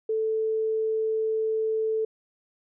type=tone; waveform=sine; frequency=440 Hz; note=A4; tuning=in tune; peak=-23 dBFS; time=0.09-2.05 s; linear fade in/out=5 ms; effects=none